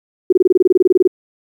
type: tone bursts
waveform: sine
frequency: 369 Hz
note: F#4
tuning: 5 cents flat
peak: -6 dBFS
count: 16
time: 0.3-1.076 s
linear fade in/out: 5 ms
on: 26 ms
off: 24 ms
effects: 8-bit